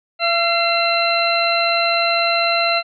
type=harmonic tone with a mistuned harmonic; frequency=678 Hz; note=E5; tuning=49 cents sharp; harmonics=1 / 2 / 3 / 4 / 6; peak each=-19 / -22 / -25 / -21 / -21 dBFS; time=0.19-2.83 s; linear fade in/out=50 ms; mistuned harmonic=3; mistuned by=+43 cents; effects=none